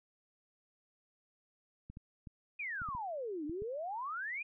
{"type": "clicks", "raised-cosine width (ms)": 5, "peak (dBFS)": -35, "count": 8, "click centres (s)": [1.9, 1.971, 2.272, 2.818, 2.888, 2.95, 3.496, 3.621]}
{"type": "exponential two-way sweep", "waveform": "sine", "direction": "down then up", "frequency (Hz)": [2518, 286.9, 2509], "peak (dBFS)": -37, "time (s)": [2.59, 4.43], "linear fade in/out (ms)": 10, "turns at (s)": 3.45}
{"effects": []}